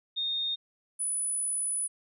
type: tone pair in turn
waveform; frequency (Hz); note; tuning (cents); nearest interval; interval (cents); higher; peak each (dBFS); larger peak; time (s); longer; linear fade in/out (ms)
sine; 3680 / 9939; A#7 / D#9; -23 / -3; octave + perfect fourth; 1720; second; -28; neither; 0.16-0.56 / 0.99-1.88; second; 20
effects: none